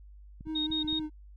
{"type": "clicks", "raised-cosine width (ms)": 5, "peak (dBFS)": -33, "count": 6, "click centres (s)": [0.409, 0.47, 0.704, 0.846, 0.928, 0.997]}
{"type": "tone with vibrato", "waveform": "triangle", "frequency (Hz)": 310, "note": "D#4", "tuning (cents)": -6, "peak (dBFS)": -30, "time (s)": [0.45, 1.1], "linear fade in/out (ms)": 50, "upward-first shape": "sine", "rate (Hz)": 4.4, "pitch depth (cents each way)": 27}
{"type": "tone bursts", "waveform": "sine", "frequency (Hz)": 3729, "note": "A#7", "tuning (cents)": 0, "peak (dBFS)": -29, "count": 3, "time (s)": [0.55, 0.994], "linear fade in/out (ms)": 10, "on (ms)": 120, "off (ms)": 42}
{"effects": ["added 50 Hz sine -48 dBFS peak until 1.36 s"]}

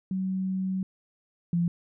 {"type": "tone pair in turn", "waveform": "sine", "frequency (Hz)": [188.6, 171.83], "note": ["F#3", "F3"], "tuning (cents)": [33, -28], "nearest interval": "major second", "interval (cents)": 161, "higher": "first", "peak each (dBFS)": [-26, -22], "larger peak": "second", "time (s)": [[0.11, 0.83], [1.53, 1.68]], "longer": "first", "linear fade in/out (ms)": 2, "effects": []}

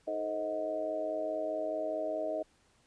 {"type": "harmonic tone with a mistuned harmonic", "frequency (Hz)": 104.8, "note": "G#2", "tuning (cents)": 16, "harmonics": [3, 4, 5, 6, 7], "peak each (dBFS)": [-41, -42, -43, -33, -45], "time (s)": [0.07, 2.43], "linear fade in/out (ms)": 10, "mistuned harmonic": 4, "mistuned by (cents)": 66, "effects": ["pink hiss -68 dBFS RMS until 2.86 s", "resampled to 22050 Hz"]}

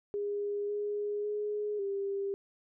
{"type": "tone with pitch steps", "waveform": "sine", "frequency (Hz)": [408.7, 413.5, 417.8, 396.4], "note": ["G#4", "G#4", "G#4", "G4"], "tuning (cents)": [-28, -8, 10, 19], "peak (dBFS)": -31, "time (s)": [0.14, 2.34], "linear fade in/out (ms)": 0, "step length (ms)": 550, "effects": []}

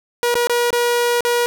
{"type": "tone with dropouts", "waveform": "sawtooth", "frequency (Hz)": 480, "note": "B4", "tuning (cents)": -49, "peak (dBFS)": -11, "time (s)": [0.23, 1.46], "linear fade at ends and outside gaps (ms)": 0, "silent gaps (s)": [[0.342, 0.354], [0.471, 0.496], [0.705, 0.729], [1.207, 1.25]], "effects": []}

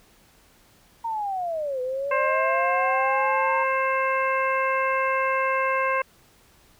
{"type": "linear two-way sweep", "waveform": "sine", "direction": "down then up", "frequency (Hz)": [932.3, 500, 932.3], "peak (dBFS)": -25, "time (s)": [1.04, 3.64], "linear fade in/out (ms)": 10, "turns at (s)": 1.81}
{"type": "harmonic tone", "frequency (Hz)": 530, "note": "C5", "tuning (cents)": 22, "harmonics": [1, 2, 3, 4, 5], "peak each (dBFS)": [-26, -24, -29, -30, -32], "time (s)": [2.11, 6.02], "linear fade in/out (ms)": 5}
{"effects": ["pink hiss -57 dBFS RMS until 6.79 s"]}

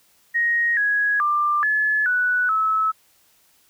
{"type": "tone with pitch steps", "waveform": "sine", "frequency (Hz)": [1875, 1666, 1188, 1716, 1480, 1298], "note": ["A#6", "G#6", "D6", "A6", "F#6", "E6"], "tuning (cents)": [10, 5, 20, -44, 0, -27], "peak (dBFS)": -17, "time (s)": [0.34, 2.92], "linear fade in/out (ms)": 20, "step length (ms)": 430, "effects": ["white hiss -59 dBFS RMS until 3.69 s"]}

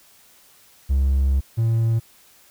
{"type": "tone pair in turn", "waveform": "triangle", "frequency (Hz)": [67.7, 113.86], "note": ["C#2", "A#2"], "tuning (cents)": [-40, -40], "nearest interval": "major sixth", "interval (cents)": 900, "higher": "second", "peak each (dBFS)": [-13, -14], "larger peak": "first", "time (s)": [[0.89, 1.41], [1.57, 2]], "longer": "first", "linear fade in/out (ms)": 20, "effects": ["tanh soft clip ceiling -9 dBFS", "white hiss -53 dBFS RMS until 2.5 s"]}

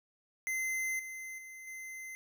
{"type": "tone with level steps", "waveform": "square", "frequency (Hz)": 2066, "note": "C7", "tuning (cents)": -22, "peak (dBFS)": [-33, -42, -47, -43], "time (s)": [0.47, 2.15], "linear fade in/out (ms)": 0, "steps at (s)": [0.99, 1.38, 1.67], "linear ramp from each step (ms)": 5, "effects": []}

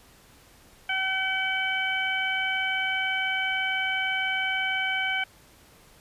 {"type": "harmonic tone", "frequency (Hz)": 762, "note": "G5", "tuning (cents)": -49, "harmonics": [1, 2, 3, 4], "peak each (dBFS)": [-33, -29, -28, -32], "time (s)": [0.89, 5.24], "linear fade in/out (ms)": 5, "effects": ["pink hiss -55 dBFS RMS until 6 s", "resampled to 32000 Hz"]}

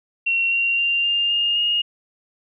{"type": "tone with pitch steps", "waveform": "sine", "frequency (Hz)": [2733, 2757, 2781, 2805, 2829, 2854], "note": ["F7", "F7", "F7", "F7", "F7", "F7"], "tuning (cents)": [-38, -23, -8, 7, 22, 37], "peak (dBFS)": -17, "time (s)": [0.26, 1.82], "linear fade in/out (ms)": 10, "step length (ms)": 260, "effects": []}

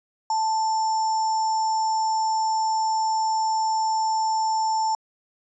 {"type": "tone with sample-and-hold", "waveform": "sine", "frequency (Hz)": 880, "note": "A5", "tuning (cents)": 0, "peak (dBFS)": -20, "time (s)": [0.3, 4.95], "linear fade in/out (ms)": 2, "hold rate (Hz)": 6300, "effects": ["resampled to 22050 Hz"]}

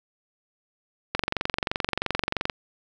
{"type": "click train", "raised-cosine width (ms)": 0.3, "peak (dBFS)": -8, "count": 32, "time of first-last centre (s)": [1.15, 2.498], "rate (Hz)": 23, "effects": []}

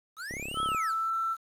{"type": "linear two-way sweep", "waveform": "square", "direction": "up then down", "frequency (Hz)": [1200, 3354, 1207], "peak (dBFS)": -37, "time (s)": [0.16, 0.95], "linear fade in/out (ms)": 50, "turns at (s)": 0.63}
{"type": "click train", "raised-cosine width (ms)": 2, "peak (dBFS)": -27, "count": 16, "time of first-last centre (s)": [0.31, 0.747], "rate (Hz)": 34.3}
{"type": "tone with pitch glide", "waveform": "sine", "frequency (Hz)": [1306, 1335.8], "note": ["E6", "E6"], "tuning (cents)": [-17, 23], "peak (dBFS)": -27, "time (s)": [0.54, 1.37], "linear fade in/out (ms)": 50, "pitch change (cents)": 40, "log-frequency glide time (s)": [0.74, 1.15]}
{"effects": ["resampled to 32000 Hz", "9-bit"]}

